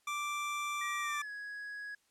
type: tone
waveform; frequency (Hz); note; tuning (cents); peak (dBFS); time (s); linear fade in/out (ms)
25% pulse; 1174.7; D6; 0; -31; 0.07-1.22; 5
type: tone with pitch glide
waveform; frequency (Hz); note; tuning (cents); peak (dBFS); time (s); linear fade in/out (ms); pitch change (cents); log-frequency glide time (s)
triangle; 1904 to 1667.1; A#6 to G#6; +36 to +6; -39; 0.81-1.95; 5; -230; 1-1.3
effects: white hiss -73 dBFS RMS until 2.1 s + low-pass 10000 Hz 12 dB/octave